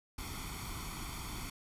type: noise with comb filter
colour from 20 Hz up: pink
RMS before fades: -42 dBFS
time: 0.18-1.5 s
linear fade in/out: 5 ms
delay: 0.89 ms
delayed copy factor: +0.75
effects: resampled to 32000 Hz